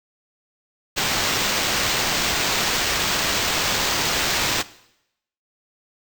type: noise with sample-and-hold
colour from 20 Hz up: white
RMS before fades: -22 dBFS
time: 0.96-4.63 s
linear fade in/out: 20 ms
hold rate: 11025 Hz
effects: noise-tail reverb RT60 0.8 s tail -18 dB re dry